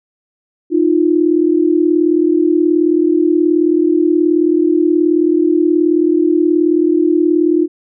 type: tone pair together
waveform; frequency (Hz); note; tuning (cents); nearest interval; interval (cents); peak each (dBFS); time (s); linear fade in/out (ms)
sine; 310 / 348.7; D#4 / F4; -6 / -3; major second; 203; -12; 0.7-7.68; 50
effects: none